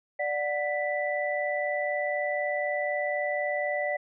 sine tone cluster, 589 / 733 / 1979 Hz, D5 / F#5 / B6, +5 / -16 / +3 cents, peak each -29 / -33 / -31 dBFS, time 0.19-3.97 s, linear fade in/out 10 ms, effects none

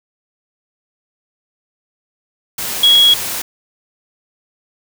sine tone in noise, 3322 Hz, G#7, in tune, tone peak -6 dBFS, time 2.83-3.14 s, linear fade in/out 5 ms, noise white, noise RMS -22 dBFS, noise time 2.58-3.42 s, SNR +13 dB, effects none

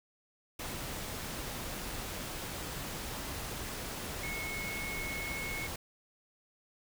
sine tone in noise, 2188 Hz, C#7, 23 cents flat, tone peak -38 dBFS, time 4.23-5.67 s, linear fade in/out 5 ms, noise pink, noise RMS -40 dBFS, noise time 0.59-5.76 s, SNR -1 dB, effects none

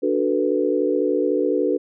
sine chord, B minor seventh, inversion first, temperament equal, 293.7 / 370 / 440 / 493.9 Hz, D4 / F#4 / A4 / B4, 0 / 0 / 0 / 0 cents, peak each -23 dBFS, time 0.02-1.78 s, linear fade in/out 20 ms, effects none

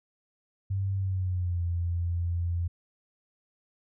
sine tone with pitch glide, 97.2 to 86.1 Hz, G2 to F2, -14 to -24 cents, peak -26 dBFS, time 0.7-2.68 s, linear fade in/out 10 ms, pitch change -210 cents, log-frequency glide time 0.96-1.63 s, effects none

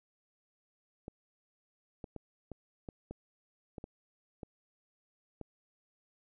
clicks, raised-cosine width 2 ms, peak -29 dBFS, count 10, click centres 1.081 / 2.042 / 2.163 / 2.517 / 2.888 / 3.11 / 3.782 / 3.841 / 4.432 / 5.413 s, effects none

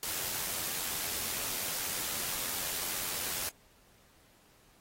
white noise with amplitude modulation, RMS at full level -34 dBFS, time 0.03-3.49 s, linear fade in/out 0 ms, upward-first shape sine, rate 89 Hz, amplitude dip 35%, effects pink hiss -64 dBFS RMS until 4.8 s + AAC 48 kbps

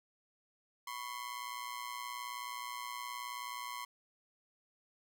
sawtooth ring-modulated tone, 1046.5 Hz, C6, in tune, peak -34 dBFS, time 0.87-3.85 s, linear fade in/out 5 ms, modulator 59.5 Hz, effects none

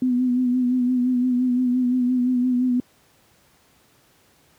sine tone with vibrato, 250 Hz, B3, 21 cents sharp, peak -17 dBFS, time 0.02-2.8 s, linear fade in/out 2 ms, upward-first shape sine, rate 5.8 Hz, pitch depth 39 cents each way, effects pink hiss -58 dBFS RMS until 4.58 s + high-pass 80 Hz 12 dB/octave

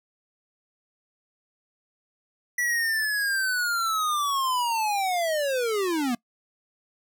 square linear sweep, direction down, 1958 to 229.3 Hz, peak -24 dBFS, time 2.58-6.15 s, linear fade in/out 5 ms, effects noise-tail reverb RT60 0.1 s tail -23 dB re dry

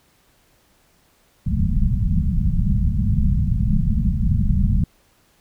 pink low-pass noise, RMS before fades -18 dBFS, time 1.46-4.84 s, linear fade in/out 5 ms, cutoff 220 Hz, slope 96 dB/octave, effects pink hiss -59 dBFS RMS until 5.4 s

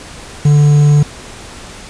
triangle tone with quantisation, 146.83 Hz, D3, in tune, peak -3 dBFS, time 0.45-1.03 s, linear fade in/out 5 ms, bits 5, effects pink hiss -32 dBFS RMS until 1.89 s + resampled to 22050 Hz

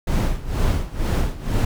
brown noise with tremolo, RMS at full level -17 dBFS, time 0.07-1.65 s, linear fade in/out 5 ms, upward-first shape sine, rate 2.1 Hz, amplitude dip 85%, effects none

